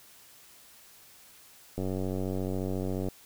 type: click train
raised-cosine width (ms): 2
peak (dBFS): -20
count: 124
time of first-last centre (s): 1.78-3.086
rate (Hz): 94.2
effects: white hiss -55 dBFS RMS until 3.25 s

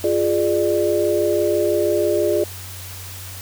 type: chord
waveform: sine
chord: D diminished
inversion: first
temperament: equal with one note detuned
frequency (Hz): 349.2 / 415.3 / 597.3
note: F4 / Ab4 / D5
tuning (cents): 0 / 0 / +29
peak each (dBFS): -20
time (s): 0.04-2.44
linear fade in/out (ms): 2
effects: added 93 Hz sine -35 dBFS peak until 3.41 s + white hiss -36 dBFS RMS until 3.41 s

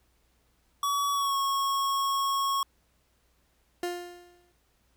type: tone with pitch glide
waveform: square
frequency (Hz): 1134 to 1098.5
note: C#6 to C#6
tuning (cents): +39 to -16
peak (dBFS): -26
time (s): 0.83-2.63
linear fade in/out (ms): 2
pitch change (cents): -55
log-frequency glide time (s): 1.12-1.36
type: tone with exponential decay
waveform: 30% pulse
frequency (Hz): 352.1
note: F4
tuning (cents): +14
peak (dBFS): -25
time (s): 3.83-4.52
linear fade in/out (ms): 2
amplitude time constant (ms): 150
effects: added 60 Hz sine -70 dBFS peak until 4.96 s + pink hiss -70 dBFS RMS until 4.96 s

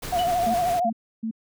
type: noise with tremolo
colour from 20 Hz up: pink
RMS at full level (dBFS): -33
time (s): 0.02-0.8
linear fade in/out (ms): 10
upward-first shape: sine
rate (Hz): 7.7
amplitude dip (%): 25
type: tone with vibrato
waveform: sine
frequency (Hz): 705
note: F5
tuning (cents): +16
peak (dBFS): -20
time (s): 0.12-0.9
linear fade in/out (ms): 10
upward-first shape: sine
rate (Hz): 13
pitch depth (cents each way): 62
type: tone with exponential decay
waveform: sine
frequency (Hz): 2960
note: F#7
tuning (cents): 0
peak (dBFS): -26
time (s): 0.19-0.35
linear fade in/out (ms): 0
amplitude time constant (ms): 34
type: tone bursts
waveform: sine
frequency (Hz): 223.4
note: A3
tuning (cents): +27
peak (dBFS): -25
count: 3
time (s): 0.46-1.312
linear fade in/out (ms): 10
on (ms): 84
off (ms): 300
effects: none

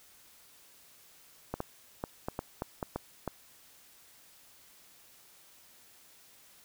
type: clicks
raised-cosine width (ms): 1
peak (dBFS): -19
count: 9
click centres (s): 1.54 / 1.604 / 2.039 / 2.285 / 2.391 / 2.621 / 2.828 / 2.96 / 3.277
effects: white hiss -59 dBFS RMS until 6.64 s

